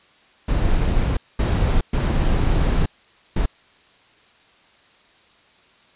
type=noise bursts at uneven times; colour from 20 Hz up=brown; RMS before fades=-18 dBFS; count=4; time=0.48-1.17 / 1.39-1.81 / 1.93-2.86 / 3.36-3.46 s; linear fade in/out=5 ms; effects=white hiss -54 dBFS RMS until 5.95 s + resampled to 8000 Hz